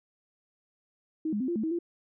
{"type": "tone with pitch steps", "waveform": "sine", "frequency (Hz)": [315.5, 207.8, 258.9, 345.1, 218.2, 320.3, 342.8], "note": ["D#4", "G#3", "C4", "F4", "A3", "E4", "F4"], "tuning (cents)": [24, 1, -18, -21, -14, -50, -32], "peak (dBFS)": -27, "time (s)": [1.25, 1.789], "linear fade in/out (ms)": 5, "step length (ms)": 77, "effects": []}